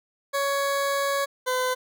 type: tone pair in turn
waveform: 20% pulse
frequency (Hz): 558 / 508.1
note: C#5 / B4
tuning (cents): +11 / +49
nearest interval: major second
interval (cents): 162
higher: first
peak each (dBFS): -18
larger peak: neither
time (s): 0.33-1.26 / 1.46-1.75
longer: first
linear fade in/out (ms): 20
effects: none